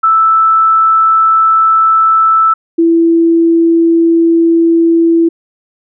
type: tone pair in turn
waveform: sine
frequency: 1318 / 332.8 Hz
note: E6 / E4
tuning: -1 / +17 cents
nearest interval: 2 octaves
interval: 2382 cents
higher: first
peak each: -5 dBFS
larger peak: neither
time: 0.03-2.54 / 2.78-5.29 s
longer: neither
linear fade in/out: 10 ms
effects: none